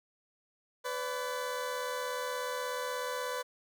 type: tone pair together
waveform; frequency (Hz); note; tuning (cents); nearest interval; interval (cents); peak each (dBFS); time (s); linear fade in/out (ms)
20% pulse; 500 / 576.6; B4 / D5; +21 / -32; major second; 247; -30 / -35; 0.84-3.43; 20
effects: none